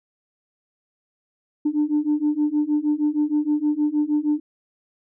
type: beating tone pair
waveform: sine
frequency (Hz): 295.1 / 301.5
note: D4 / D4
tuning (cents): +8 / +46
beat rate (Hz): 6.4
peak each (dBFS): -21 / -20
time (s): 1.65-4.4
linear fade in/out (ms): 10
effects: tanh soft clip ceiling -13 dBFS